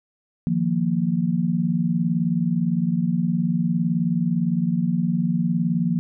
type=chord; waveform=sine; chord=Eb suspended second; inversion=none; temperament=just; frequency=155.56 / 175.01 / 233.3 Hz; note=Eb3 / F3 / Bb3; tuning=0 / +4 / +2 cents; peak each=-26 / -21 / -24 dBFS; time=0.47-5.99 s; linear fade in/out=0 ms; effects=none